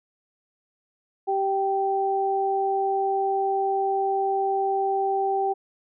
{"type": "tone pair together", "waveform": "sine", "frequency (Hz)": [389.7, 780], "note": ["G4", "G5"], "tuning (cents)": [-10, -9], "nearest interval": "octave", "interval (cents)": 1201, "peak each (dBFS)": [-25, -23], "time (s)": [1.27, 5.54], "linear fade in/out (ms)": 20, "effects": []}